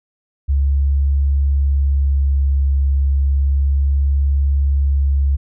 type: tone with vibrato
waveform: sine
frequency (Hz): 69.3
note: C#2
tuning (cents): 0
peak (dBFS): -12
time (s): 0.48-5.37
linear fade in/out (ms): 20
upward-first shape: sine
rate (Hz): 0.32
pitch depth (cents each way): 11
effects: none